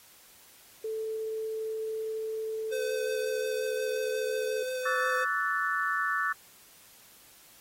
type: tone with pitch glide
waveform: sine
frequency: 439.7 to 436.9 Hz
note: A4 to A4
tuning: -1 to -12 cents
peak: -31 dBFS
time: 0.84-4.63 s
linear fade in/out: 5 ms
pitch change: -11 cents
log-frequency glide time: 2.7-3.17 s
type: tone with vibrato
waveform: square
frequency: 511 Hz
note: C5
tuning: 41 cents flat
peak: -32 dBFS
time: 2.71-5.25 s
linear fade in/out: 20 ms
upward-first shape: sine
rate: 5.6 Hz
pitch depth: 11 cents each way
type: chord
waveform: sine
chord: F# minor seventh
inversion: second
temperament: equal with one note detuned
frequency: 1137.3 / 1318.5 / 1480 / 1760 Hz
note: C#6 / E6 / F#6 / A6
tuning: +44 / 0 / 0 / 0 cents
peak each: -33 / -33 / -32 / -31 dBFS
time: 4.85-6.33 s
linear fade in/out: 10 ms
effects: white hiss -56 dBFS RMS until 7.6 s + AAC 48 kbps